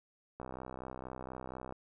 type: click train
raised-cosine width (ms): 1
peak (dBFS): -29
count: 86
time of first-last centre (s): 0.4-1.724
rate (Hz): 64.2
effects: none